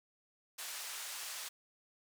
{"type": "band-pass noise", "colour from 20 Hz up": "white", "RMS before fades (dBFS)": -44, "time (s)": [0.58, 1.49], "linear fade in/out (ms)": 10, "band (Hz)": [840, 10000], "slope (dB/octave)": 12, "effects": []}